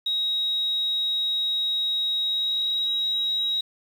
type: tone with pitch glide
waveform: sine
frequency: 3800 to 3826 Hz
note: A#7 to A#7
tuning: +33 to +44 cents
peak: -22 dBFS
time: 0.06-3.61 s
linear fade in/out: 5 ms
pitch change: +11 cents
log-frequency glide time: 2.22-2.95 s
effects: 8-bit